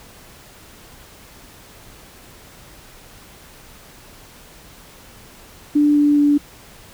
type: tone with pitch steps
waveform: sine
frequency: 294.2 / 292.3 / 290.5 Hz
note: D4 / D4 / D4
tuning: +3 / -8 / -19 cents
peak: -11 dBFS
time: 5.75-6.38 s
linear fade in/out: 10 ms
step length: 210 ms
effects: pink hiss -44 dBFS RMS until 6.93 s